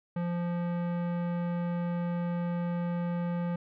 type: tone with tanh clipping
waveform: sine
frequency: 173.6 Hz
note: F3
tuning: 10 cents flat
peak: -31 dBFS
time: 0.16-3.56 s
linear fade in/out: 5 ms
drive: 18 dB
effects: none